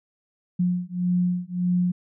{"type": "beating tone pair", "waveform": "sine", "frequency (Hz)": [177.9, 179.6], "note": ["F3", "F3"], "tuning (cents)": [32, 49], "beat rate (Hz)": 1.7, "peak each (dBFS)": -24, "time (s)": [0.59, 1.92], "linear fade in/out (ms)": 10, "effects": []}